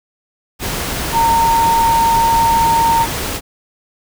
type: tone in noise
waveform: sine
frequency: 918 Hz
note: A#5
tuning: 27 cents flat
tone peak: -10 dBFS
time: 1.12-3.07 s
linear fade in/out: 50 ms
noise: pink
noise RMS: -21 dBFS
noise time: 0.59-3.41 s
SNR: +8 dB
effects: none